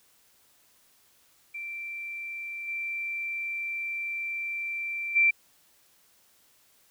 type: tone with level steps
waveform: sine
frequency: 2349 Hz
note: D7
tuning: in tune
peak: -34 / -30 / -18 dBFS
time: 1.54-5.31 s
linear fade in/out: 10 ms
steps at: 2.67 / 5.15 s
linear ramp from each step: 20 ms
effects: white hiss -63 dBFS RMS until 6.9 s